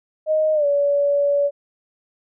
sine tone with pitch glide, 622.3 to 570.7 Hz, D#5 to D5, 0 to -50 cents, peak -15 dBFS, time 0.26-1.51 s, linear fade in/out 50 ms, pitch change -150 cents, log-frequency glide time 0.54-0.66 s, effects none

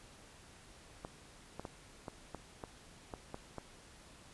clicks, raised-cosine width 1 ms, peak -28 dBFS, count 9, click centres 1.049 / 1.596 / 1.652 / 2.082 / 2.347 / 2.638 / 3.138 / 3.344 / 3.583 s, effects pink hiss -58 dBFS RMS until 4.33 s + resampled to 24000 Hz

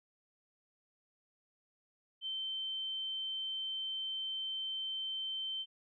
sine tone, 3100 Hz, G7, 20 cents flat, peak -36 dBFS, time 2.21-5.66 s, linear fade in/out 50 ms, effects none

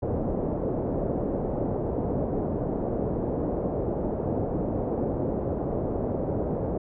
white low-pass noise, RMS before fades -28 dBFS, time 0.02-6.78 s, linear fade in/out 10 ms, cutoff 580 Hz, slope 24 dB/octave, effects none

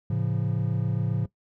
triangle chord, A augmented, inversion none, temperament just, 110 / 137.5 / 171.88 Hz, A2 / C#3 / E#3, 0 / -14 / -27 cents, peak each -25 / -26 / -28 dBFS, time 0.1-1.26 s, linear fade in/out 5 ms, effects noise-tail reverb RT60 0.1 s tail -18 dB re dry

